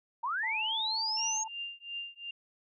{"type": "linear sweep", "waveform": "sine", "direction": "up", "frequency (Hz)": [880, 6645], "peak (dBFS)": -30, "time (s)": [0.23, 1.44], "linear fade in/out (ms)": 10}
{"type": "tone with vibrato", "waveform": "sine", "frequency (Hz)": 880, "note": "A5", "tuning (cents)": 0, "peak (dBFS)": -37, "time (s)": [0.43, 1.48], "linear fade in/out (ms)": 5, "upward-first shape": "triangle", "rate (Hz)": 4, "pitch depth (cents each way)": 25}
{"type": "tone with tremolo", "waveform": "sine", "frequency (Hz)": 2794, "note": "F7", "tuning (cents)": 0, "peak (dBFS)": -34, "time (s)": [1.17, 2.31], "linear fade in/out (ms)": 5, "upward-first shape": "triangle", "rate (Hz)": 2.8, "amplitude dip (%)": 100}
{"effects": []}